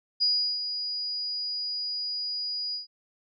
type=tone with ADSR envelope; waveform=sine; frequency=4900 Hz; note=D#8; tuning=27 cents flat; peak=-20 dBFS; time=0.2-2.87 s; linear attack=24 ms; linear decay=360 ms; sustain=-9 dB; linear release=130 ms; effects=none